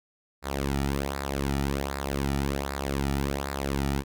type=tone with flanger; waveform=sawtooth; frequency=69.3 Hz; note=C#2; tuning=in tune; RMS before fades=-29 dBFS; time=0.42-4.04 s; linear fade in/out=50 ms; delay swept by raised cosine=0.32 to 1.92 ms; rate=1.3 Hz; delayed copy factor=-0.7; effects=none